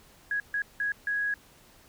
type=tone bursts at uneven times; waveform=sine; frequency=1661.2 Hz; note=G#6; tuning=in tune; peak=-26 dBFS; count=4; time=0.31-0.4 / 0.54-0.62 / 0.8-0.92 / 1.07-1.34 s; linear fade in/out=2 ms; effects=pink hiss -57 dBFS RMS until 1.88 s